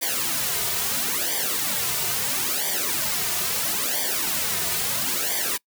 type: noise with flanger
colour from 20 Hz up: white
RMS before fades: -25 dBFS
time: 0.01-5.58 s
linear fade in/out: 20 ms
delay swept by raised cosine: 0.74 to 3.74 ms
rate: 0.75 Hz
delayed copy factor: -0.95
effects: noise-tail reverb RT60 0.1 s tail -25 dB re dry